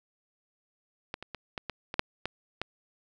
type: clicks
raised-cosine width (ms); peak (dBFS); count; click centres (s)
0.3; -18 / -24 / -22 / -18 / -18 / -19 / -6 / -15 / -15; 9; 1.141 / 1.226 / 1.347 / 1.578 / 1.697 / 1.941 / 1.994 / 2.256 / 2.616
effects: none